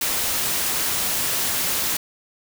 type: noise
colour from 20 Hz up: white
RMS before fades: -23 dBFS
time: 0.01-1.97 s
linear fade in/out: 5 ms
effects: none